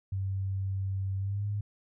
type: tone with pitch glide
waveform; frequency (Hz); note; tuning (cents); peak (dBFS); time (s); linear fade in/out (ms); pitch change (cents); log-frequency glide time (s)
sine; 96.5 to 102.83; G2 to G#2; -27 to -17; -29; 0.12-1.61; 5; +110; 1.18-1.46
effects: none